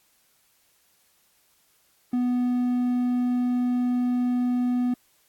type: tone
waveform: triangle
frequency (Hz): 246.9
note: B3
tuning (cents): 0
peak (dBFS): -19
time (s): 2.13-4.94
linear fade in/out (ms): 5
effects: white hiss -64 dBFS RMS until 5.28 s + AAC 64 kbps